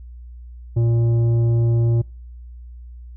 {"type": "tone with tanh clipping", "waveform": "sine", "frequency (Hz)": 116.54, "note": "A#2", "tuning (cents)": 0, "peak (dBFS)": -16, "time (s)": [0.76, 2.02], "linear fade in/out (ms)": 10, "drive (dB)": 9, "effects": ["noise-tail reverb RT60 0.4 s tail -26 dB re dry", "added 60 Hz sine -35 dBFS peak until 3.16 s"]}